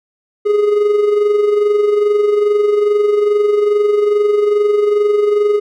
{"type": "tone with amplitude modulation", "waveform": "triangle", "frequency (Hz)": 415.3, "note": "G#4", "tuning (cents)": 0, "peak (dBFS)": -6, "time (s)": [0.45, 5.6], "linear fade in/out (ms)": 20, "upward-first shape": "sine", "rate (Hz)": 22.4, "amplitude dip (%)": 50, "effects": []}